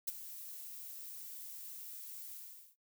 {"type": "noise with ADSR envelope", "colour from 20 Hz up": "violet", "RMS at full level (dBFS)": -34, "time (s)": [0.07, 2.76], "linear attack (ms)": 12, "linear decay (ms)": 23, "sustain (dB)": -14, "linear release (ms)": 420, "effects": ["noise-tail reverb RT60 0.1 s tail -18 dB re dry"]}